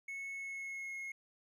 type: tone with pitch glide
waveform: triangle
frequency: 2198 to 2163 Hz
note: C#7 to C#7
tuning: -15 to -43 cents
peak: -39 dBFS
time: 0.08-1.12 s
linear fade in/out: 5 ms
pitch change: -28 cents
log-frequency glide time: 0.32-0.94 s
effects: none